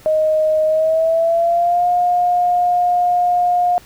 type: tone with pitch glide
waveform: sine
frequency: 623 to 711.5 Hz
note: D#5 to F5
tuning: +2 to +32 cents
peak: -12 dBFS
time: 0.06-3.78 s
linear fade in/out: 0 ms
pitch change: +230 cents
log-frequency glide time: 0.66-1.87 s
effects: pink hiss -45 dBFS RMS until 3.85 s